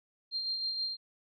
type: tone with tremolo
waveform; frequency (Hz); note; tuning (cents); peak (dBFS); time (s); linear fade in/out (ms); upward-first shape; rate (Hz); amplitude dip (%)
sine; 4186; C8; 0; -30; 0.31-0.97; 50; sine; 6.3; 40
effects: none